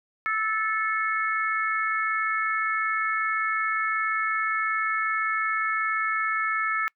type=harmonic tone; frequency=437.3 Hz; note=A4; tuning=11 cents flat; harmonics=3 / 4 / 5; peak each=-26 / -28 / -30 dBFS; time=0.26-6.88 s; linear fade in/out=0 ms; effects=noise-tail reverb RT60 0.1 s tail -26 dB re dry